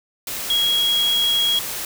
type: tone in noise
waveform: sine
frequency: 3300 Hz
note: G#7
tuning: 12 cents flat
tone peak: -16 dBFS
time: 0.5-1.59 s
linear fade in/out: 2 ms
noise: white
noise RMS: -28 dBFS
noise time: 0.27-1.85 s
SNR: +9 dB
effects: none